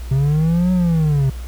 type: linear two-way sweep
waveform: triangle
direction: up then down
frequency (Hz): 130.81 to 185 to 130.81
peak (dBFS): -11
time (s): 0.11-1.3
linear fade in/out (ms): 5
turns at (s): 0.72
effects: added 60 Hz sine -26 dBFS peak until 1.47 s + pink hiss -42 dBFS RMS until 1.47 s